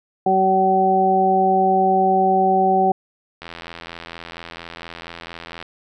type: harmonic tone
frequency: 190 Hz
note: F#3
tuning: 46 cents sharp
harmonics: 1 / 2 / 3 / 4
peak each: -23 / -20 / -25 / -15 dBFS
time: 0.26-2.92 s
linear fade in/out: 5 ms
type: click train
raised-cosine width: 0.3 ms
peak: -17 dBFS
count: 187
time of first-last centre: 3.42-5.626 s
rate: 84.3 Hz
effects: none